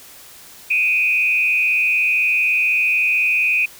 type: tone with frequency modulation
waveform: sine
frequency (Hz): 2489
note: D#7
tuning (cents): 0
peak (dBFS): -14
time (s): 0.7-3.66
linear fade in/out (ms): 10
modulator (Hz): 157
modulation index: 0.67
effects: white hiss -42 dBFS RMS until 3.79 s